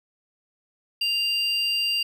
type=tone pair together; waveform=triangle; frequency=2794 / 4744 Hz; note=F7 / D8; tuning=0 / +17 cents; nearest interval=major sixth; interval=917 cents; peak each=-22 / -25 dBFS; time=1.01-2.03 s; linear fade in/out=5 ms; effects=none